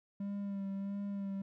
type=tone with vibrato; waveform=triangle; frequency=198.4 Hz; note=G3; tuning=21 cents sharp; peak=-34 dBFS; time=0.2-1.42 s; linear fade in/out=5 ms; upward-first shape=sine; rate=1.5 Hz; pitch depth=27 cents each way; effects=none